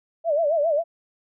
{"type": "tone with vibrato", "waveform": "sine", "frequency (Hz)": 622.3, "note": "D#5", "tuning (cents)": 0, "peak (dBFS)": -18, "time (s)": [0.24, 0.84], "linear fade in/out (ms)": 50, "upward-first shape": "sine", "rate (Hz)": 7.4, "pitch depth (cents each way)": 150, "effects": []}